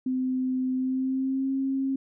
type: tone with pitch glide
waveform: sine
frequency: 257.5 to 268.7 Hz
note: C4 to C4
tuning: -28 to +46 cents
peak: -24 dBFS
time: 0.06-1.96 s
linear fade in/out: 5 ms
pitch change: +74 cents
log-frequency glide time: 0.74-1.51 s
effects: none